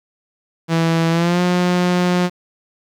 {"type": "tone with pitch glide", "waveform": "sawtooth", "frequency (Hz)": [164.81, 178.69], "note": ["E3", "F3"], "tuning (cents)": [0, 40], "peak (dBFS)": -10, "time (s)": [0.68, 2.3], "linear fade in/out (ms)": 50, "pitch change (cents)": 140, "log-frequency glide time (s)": [1.1, 1.41], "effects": ["low-pass 6000 Hz 12 dB/octave", "8-bit"]}